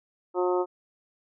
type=harmonic tone; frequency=180 Hz; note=F#3; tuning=47 cents flat; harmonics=2 / 3 / 4 / 5 / 6 / 7; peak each=-24 / -30 / -34 / -32 / -38 / -36 dBFS; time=0.34-0.66 s; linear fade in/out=50 ms; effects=none